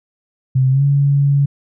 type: tone with pitch glide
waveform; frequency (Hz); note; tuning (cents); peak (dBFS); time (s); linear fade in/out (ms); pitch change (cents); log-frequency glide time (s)
sine; 130.81 to 141.01; C3 to C#3; 0 to +30; -10; 0.55-1.46; 10; +130; 0.7-0.83
effects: none